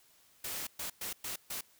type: noise bursts at uneven times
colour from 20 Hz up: white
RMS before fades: -39 dBFS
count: 5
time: 0.44-0.67 / 0.79-0.9 / 1.01-1.13 / 1.24-1.36 / 1.5-1.61 s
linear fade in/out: 5 ms
effects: white hiss -65 dBFS RMS until 1.79 s